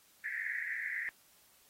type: band-pass noise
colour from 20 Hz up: pink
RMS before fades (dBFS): -38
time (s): 0.24-1.09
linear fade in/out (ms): 0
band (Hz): 1700 to 2100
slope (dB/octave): 96
effects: white hiss -65 dBFS RMS until 1.69 s + AAC 48 kbps